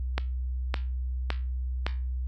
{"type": "click train", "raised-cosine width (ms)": 0.3, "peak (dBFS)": -11, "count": 4, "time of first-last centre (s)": [0.18, 1.865], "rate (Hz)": 1.78, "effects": ["added 63 Hz sine -28 dBFS peak until 2.27 s", "Opus 48 kbps"]}